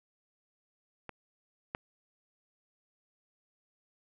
clicks, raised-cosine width 0.5 ms, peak -26 / -19 dBFS, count 2, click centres 1.093 / 1.749 s, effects none

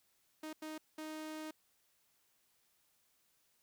sawtooth tone bursts at uneven times, 311.1 Hz, D#4, in tune, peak -39 dBFS, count 3, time 0.43-0.53 / 0.62-0.78 / 0.98-1.51 s, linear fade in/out 5 ms, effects white hiss -75 dBFS RMS until 3.62 s

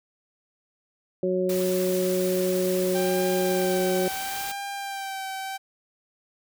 harmonic tone, 184 Hz, F#3, 9 cents flat, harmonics 1 / 2 / 3, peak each -29 / -24 / -27 dBFS, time 1.23-4.08 s, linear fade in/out 2 ms
white noise, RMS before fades -35 dBFS, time 1.49-4.52 s, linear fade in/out 5 ms
sawtooth tone with vibrato, 784 Hz, G5, in tune, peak -27 dBFS, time 2.94-5.58 s, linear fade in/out 20 ms, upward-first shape sine, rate 0.73 Hz, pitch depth 32 cents each way
effects none

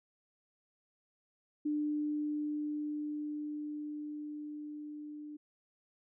sine tone with level ramp, 298.5 Hz, D4, 28 cents sharp, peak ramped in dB -30 to -43 dBFS, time 1.65-5.37 s, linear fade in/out 10 ms, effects none

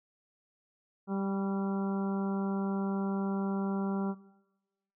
harmonic tone with a mistuned harmonic, 196 Hz, G3, in tune, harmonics 1 / 2 / 3 / 4 / 5 / 6 / 7, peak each -31 / -38 / -45 / -43 / -46 / -49 / -47 dBFS, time 1.07-4.15 s, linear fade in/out 50 ms, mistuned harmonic 6, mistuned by -34 cents, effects noise-tail reverb RT60 1.0 s tail -18 dB re dry

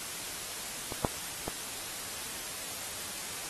clicks, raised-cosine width 1 ms, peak -23 / -12 / -20 dBFS, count 3, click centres 0.922 / 1.048 / 1.48 s, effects white hiss -39 dBFS RMS until 3.49 s + AAC 32 kbps

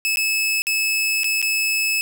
sawtooth tone with dropouts, 2600 Hz, E7, 24 cents flat, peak -15 dBFS, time 0.05-2.01 s, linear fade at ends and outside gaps 0 ms, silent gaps 0.159-0.171 / 0.62-0.669 / 1.234-1.243 / 1.417-1.426 s, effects none

